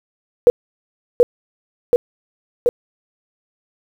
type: tone with echo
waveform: sine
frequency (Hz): 484.3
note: B4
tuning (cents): -34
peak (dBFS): -4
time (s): 0.47-0.5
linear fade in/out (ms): 0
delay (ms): 730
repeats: 3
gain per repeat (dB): -2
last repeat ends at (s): 2.69
effects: 7-bit